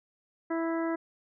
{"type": "harmonic tone", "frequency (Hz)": 329.6, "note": "E4", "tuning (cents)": 0, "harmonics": [1, 2, 3, 4, 5, 6], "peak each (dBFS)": [-29, -35, -39, -41, -43, -45], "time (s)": [0.5, 0.96], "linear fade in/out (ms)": 10, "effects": []}